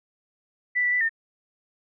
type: tone with pitch steps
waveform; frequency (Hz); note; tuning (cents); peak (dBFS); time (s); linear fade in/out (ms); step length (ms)
sine; 1978 / 1964 / 1981 / 1816; B6 / B6 / B6 / A#6; +2 / -10 / +5 / -46; -20; 0.75-1.094; 20; 86
effects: none